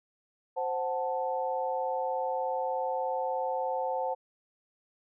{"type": "chord", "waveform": "sine", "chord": "F# diminished", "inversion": "second", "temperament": "equal", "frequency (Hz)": [523.3, 740, 880], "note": ["C5", "F#5", "A5"], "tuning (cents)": [0, 0, 0], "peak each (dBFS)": [-32, -34, -33], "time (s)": [0.56, 4.15], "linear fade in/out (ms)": 20, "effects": []}